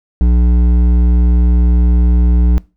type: tone with hard clipping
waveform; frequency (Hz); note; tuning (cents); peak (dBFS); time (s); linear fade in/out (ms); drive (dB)
sine; 59.9; A#1; +48; -9; 0.21-2.58; 0; 10
effects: noise-tail reverb RT60 0.3 s tail -22 dB re dry